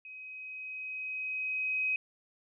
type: tone with level ramp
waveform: sine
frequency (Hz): 2528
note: D#7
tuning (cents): +27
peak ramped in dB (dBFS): -44 to -27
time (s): 0.05-1.96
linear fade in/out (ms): 2
effects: none